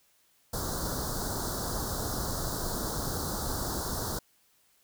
pink band-stop noise, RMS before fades -33 dBFS, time 0.53-4.19 s, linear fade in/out 5 ms, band 1500 to 4000 Hz, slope 48 dB/octave, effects white hiss -67 dBFS RMS until 4.83 s

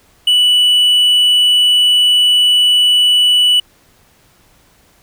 triangle tone, 2960 Hz, F#7, in tune, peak -6 dBFS, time 0.27-3.6 s, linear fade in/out 5 ms, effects pink hiss -51 dBFS RMS until 5.02 s

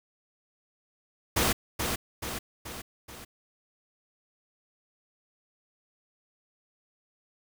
pink noise with echo, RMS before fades -25 dBFS, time 1.36-1.53 s, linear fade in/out 10 ms, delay 430 ms, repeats 4, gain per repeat -5 dB, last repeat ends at 3.25 s, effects none

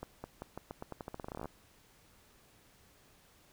accelerating click train, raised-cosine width 1 ms, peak -27 dBFS, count 21, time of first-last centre 0.03-1.457 s, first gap 210 ms, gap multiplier 0.86, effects pink hiss -64 dBFS RMS until 3.52 s

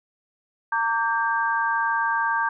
sine tone cluster, 916 / 1158 / 1585 Hz, A#5 / D6 / G6, -31 / -25 / +19 cents, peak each -24 / -27 / -24 dBFS, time 0.72-2.49 s, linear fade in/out 5 ms, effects none

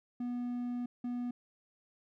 triangle tone bursts at uneven times, 244 Hz, B3, 21 cents flat, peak -32 dBFS, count 2, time 0.2-0.86 / 1.04-1.31 s, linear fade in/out 5 ms, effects none

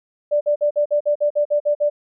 sine tone bursts, 589 Hz, D5, 5 cents sharp, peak -14 dBFS, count 11, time 0.31-1.9 s, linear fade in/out 20 ms, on 100 ms, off 49 ms, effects none

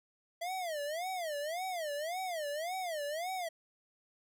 square tone with vibrato, 659.3 Hz, E5, in tune, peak -36 dBFS, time 0.41-3.49 s, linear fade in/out 10 ms, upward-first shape sine, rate 1.8 Hz, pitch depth 240 cents each way, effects none

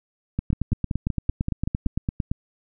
two click trains, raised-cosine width 5 ms, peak -12 / -11 dBFS, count 8 / 18, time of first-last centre 0.53-1.866 / 0.39-2.315 s, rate 5.24 / 8.83 Hz, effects none

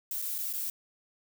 violet noise with dropouts, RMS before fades -34 dBFS, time 0.11-0.7 s, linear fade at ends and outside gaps 2 ms, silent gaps 0.218-0.222 / 0.381-0.385 / 0.529-0.535 s, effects none

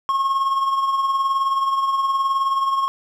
triangle tone with tremolo, 1085 Hz, C#6, 37 cents flat, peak -13 dBFS, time 0.09-2.88 s, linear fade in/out 0 ms, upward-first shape triangle, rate 19 Hz, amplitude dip 55%, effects none

